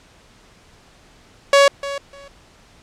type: tone with echo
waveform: sawtooth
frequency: 560 Hz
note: C#5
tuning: 18 cents sharp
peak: -5 dBFS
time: 1.53-1.68 s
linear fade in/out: 2 ms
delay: 300 ms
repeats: 2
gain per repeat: -15 dB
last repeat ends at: 2.28 s
effects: pink hiss -50 dBFS RMS until 2.82 s + low-pass 7000 Hz 12 dB/octave